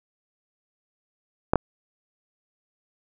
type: clicks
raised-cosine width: 1 ms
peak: -4 dBFS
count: 2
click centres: 1.535 / 1.557 s
effects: none